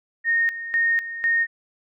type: tone with tremolo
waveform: sine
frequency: 1847 Hz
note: A#6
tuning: 16 cents flat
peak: -17 dBFS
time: 0.24-1.47 s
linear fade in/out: 50 ms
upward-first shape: square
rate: 2 Hz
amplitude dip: 75%
effects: none